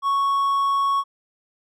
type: tone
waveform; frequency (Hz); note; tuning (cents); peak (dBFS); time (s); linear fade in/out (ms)
triangle; 1108.7; C#6; 0; -16; 0.02-1.04; 50
effects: none